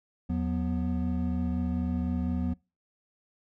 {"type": "tone cluster", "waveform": "triangle", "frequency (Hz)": [79.5, 180.1, 244.2], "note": ["D#2", "F#3", "B3"], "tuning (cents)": [38, -46, -19], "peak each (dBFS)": -29, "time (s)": [0.29, 2.54], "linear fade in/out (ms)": 10, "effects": ["noise-tail reverb RT60 0.3 s tail -26 dB re dry"]}